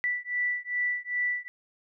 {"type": "beating tone pair", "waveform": "sine", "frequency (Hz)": [1967, 1969.5], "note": ["B6", "B6"], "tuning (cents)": [-7, -5], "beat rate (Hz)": 2.5, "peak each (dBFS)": -30, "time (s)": [0.04, 1.48], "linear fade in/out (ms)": 0, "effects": []}